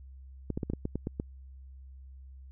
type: clicks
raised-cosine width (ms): 3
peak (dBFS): -19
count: 9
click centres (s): 0.503 / 0.575 / 0.632 / 0.7 / 0.735 / 0.854 / 0.956 / 1.071 / 1.199
effects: added 66 Hz sine -46 dBFS peak until 2.51 s